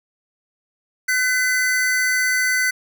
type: tone pair together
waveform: square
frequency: 1511.8 / 2018 Hz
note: F#6 / B6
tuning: +37 / +37 cents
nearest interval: perfect fourth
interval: 500 cents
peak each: -21 / -20 dBFS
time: 1.08-2.71 s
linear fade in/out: 10 ms
effects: none